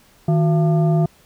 sine tone with frequency modulation, 157.9 Hz, D#3, 26 cents sharp, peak -13 dBFS, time 0.28-1.06 s, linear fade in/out 5 ms, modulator 523 Hz, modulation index 0.6, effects pink hiss -53 dBFS RMS until 1.25 s

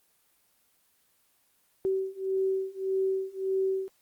sine beating tone pair, 381.8 / 383.5 Hz, G4 / G4, -46 / -38 cents, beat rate 1.7 Hz, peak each -30 / -29 dBFS, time 1.85-3.88 s, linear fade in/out 0 ms, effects white hiss -68 dBFS RMS until 4.01 s + Opus 24 kbps

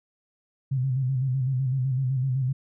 sine tone with vibrato, 130.81 Hz, C3, in tune, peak -22 dBFS, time 0.71-2.53 s, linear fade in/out 10 ms, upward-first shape square, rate 7.9 Hz, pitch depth 60 cents each way, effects none

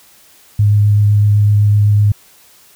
sine tone with vibrato, 103.7 Hz, G#2, 2 cents flat, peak -7 dBFS, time 0.59-2.12 s, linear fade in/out 5 ms, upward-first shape sine, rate 7.9 Hz, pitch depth 10 cents each way, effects white hiss -46 dBFS RMS until 2.75 s

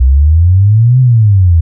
sine exponential two-way sweep, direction up then down, 61.8 to 130.81 to 79.9 Hz, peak -3 dBFS, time 0-1.61 s, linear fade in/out 10 ms, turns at 1 s, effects none

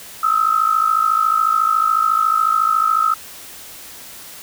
sine tone pair together, 1268 / 1322 Hz, D#6 / E6, +32 / +5 cents, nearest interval minor second, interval 73 cents, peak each -16 dBFS, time 0.23-3.14 s, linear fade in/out 5 ms, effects white hiss -37 dBFS RMS until 4.42 s

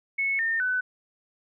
sine tone with pitch steps, 2200 / 1818.2 / 1502.6 Hz, C#7 / A#6 / F#6, -14 / -44 / +26 cents, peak -23 dBFS, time 0.18-0.81 s, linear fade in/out 10 ms, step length 210 ms, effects none

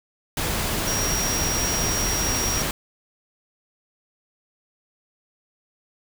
sine tone in noise, 5660 Hz, F8, 22 cents sharp, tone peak -25 dBFS, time 0.87-2.62 s, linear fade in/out 2 ms, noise pink, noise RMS -25 dBFS, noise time 0.37-2.71 s, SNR -3 dB, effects none

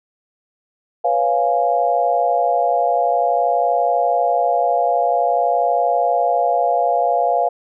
sine chord, C# dominant seventh, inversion third, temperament equal, 493.9 / 554.4 / 698.5 / 830.6 Hz, B4 / C#5 / E#5 / G#5, 0 / 0 / 0 / 0 cents, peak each -22 / -22 / -16 / -22 dBFS, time 1.04-7.49 s, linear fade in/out 10 ms, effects none

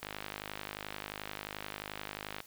click train, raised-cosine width 0.3 ms, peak -22 dBFS, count 123, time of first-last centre 0.03-2.404 s, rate 51.4 Hz, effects white hiss -57 dBFS RMS until 2.46 s

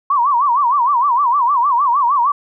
sine tone with vibrato, 1046.5 Hz, C6, in tune, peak -11 dBFS, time 0.1-2.32 s, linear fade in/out 5 ms, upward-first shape sine, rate 6.5 Hz, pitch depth 200 cents each way, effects none

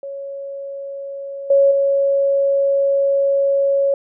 sine tone with level steps, 554.4 Hz, C#5, in tune, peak -26 / -9 / -13 dBFS, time 0.03-3.94 s, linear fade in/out 2 ms, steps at 1.5 / 1.71 s, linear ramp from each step 5 ms, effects none

